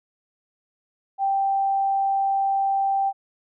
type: tone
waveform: sine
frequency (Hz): 784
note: G5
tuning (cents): 0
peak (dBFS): -19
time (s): 1.18-3.13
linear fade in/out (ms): 50
effects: none